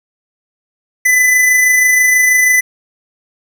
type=tone with amplitude modulation; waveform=square; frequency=2004 Hz; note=B6; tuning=25 cents sharp; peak=-7 dBFS; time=1.05-2.61 s; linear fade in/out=10 ms; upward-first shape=sine; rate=26.2 Hz; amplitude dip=30%; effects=none